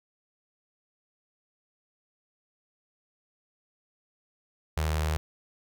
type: tone with notch filter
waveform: sawtooth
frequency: 77.78 Hz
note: D#2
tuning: in tune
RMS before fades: -28 dBFS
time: 4.77-5.17 s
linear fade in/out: 0 ms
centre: 260 Hz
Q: 0.85
effects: none